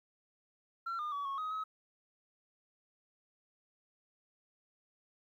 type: tone with pitch steps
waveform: sine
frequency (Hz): 1359 / 1211 / 1138 / 1099 / 1259 / 1279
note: F6 / D#6 / C#6 / C#6 / D#6 / D#6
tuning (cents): -48 / -47 / +45 / -15 / +20 / +47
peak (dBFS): -33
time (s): 0.86-1.64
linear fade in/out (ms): 10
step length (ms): 130
effects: tanh soft clip ceiling -34 dBFS + 12-bit